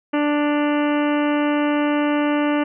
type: harmonic tone with a mistuned harmonic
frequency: 294.1 Hz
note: D4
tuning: 3 cents sharp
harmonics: 1 / 2 / 3 / 4 / 5 / 6 / 7 / 8 / 9 / 10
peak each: -18 / -24 / -28 / -30 / -32 / -34 / -35 / -36 / -37 / -38 dBFS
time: 0.13-2.64 s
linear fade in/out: 10 ms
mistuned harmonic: 9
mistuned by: +46 cents
effects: none